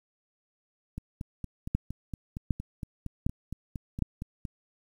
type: two click trains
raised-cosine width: 5 ms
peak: -23 / -13 dBFS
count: 16 / 4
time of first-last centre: 0.98-4.452 / 1.75-4.023 s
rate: 4.32 / 1.32 Hz
effects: 9-bit